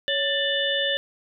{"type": "harmonic tone with a mistuned harmonic", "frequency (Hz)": 591, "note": "D5", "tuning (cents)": 11, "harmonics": [1, 3, 5, 6], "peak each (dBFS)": [-27, -27, -27, -27], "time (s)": [0.08, 0.97], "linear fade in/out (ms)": 0, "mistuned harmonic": 1, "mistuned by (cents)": -98, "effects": []}